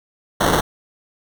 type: noise with sample-and-hold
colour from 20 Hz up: blue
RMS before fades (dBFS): -17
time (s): 0.4-0.61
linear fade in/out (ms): 10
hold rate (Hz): 2450
effects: none